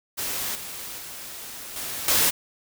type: noise with level steps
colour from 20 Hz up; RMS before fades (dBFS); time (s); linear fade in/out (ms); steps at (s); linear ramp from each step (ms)
white; -29 / -36 / -38 / -32 / -20; 0.17-2.31; 20; 0.55 / 0.98 / 1.76 / 2.08; 2
effects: none